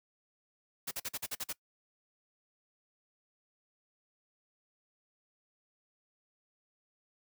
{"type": "noise bursts", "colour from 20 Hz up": "white", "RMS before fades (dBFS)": -37, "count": 8, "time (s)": [0.87, 1.529], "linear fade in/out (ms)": 10, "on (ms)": 43, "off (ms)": 45, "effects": ["noise-tail reverb RT60 0.1 s tail -22 dB re dry", "high-pass 60 Hz 12 dB/octave"]}